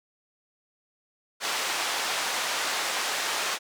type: band-pass noise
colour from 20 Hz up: pink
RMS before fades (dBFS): -29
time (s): 1.4-3.59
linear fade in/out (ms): 50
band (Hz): 770 to 7600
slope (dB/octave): 12
effects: none